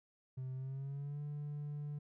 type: tone with pitch glide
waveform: triangle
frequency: 130 to 146.77 Hz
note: C3 to D3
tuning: -11 to -1 cents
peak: -37 dBFS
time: 0.37-1.99 s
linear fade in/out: 10 ms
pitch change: +210 cents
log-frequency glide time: 0.54-1.21 s
effects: tanh soft clip ceiling -34 dBFS